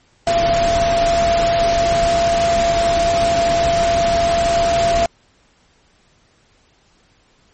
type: tone in noise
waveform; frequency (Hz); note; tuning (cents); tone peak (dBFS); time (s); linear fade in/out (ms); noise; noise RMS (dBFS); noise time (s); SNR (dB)
sine; 680; F5; -46; -13; 0.27-5.06; 2; pink; -22; 0.27-5.06; +6
effects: pink hiss -56 dBFS RMS until 7.53 s + MP3 32 kbps